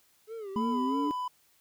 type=tone with vibrato; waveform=triangle; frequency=420.1 Hz; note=G#4; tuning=20 cents sharp; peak=-35 dBFS; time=0.27-1.12 s; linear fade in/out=50 ms; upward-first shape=sine; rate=3.1 Hz; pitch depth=150 cents each way
type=exponential sweep; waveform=sine; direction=up; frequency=220.8 to 298 Hz; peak=-28 dBFS; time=0.56-1.11 s; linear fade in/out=0 ms
type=tone; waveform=triangle; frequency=998 Hz; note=B5; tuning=18 cents sharp; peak=-29 dBFS; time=0.56-1.28 s; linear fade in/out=5 ms
effects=white hiss -66 dBFS RMS until 1.6 s